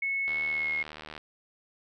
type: tone with pitch glide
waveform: sine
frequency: 2197 to 2162 Hz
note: C#7 to C#7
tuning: -16 to -44 cents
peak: -27 dBFS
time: 0.02-0.83 s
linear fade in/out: 5 ms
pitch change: -28 cents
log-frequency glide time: 0.47-0.72 s
type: click train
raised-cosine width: 0.3 ms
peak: -25 dBFS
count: 70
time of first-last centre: 0.28-1.178 s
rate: 76.8 Hz
effects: none